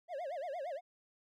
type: tone with vibrato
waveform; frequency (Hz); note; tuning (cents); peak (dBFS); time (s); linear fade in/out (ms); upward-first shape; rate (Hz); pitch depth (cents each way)
triangle; 621; D#5; -3; -36; 0.08-0.81; 50; sine; 8.7; 270
effects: none